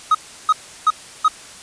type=tone bursts; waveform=triangle; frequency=1262 Hz; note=D#6; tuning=24 cents sharp; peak=-8 dBFS; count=4; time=0.11-1.282 s; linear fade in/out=5 ms; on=38 ms; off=340 ms; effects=white hiss -39 dBFS RMS until 1.62 s + resampled to 22050 Hz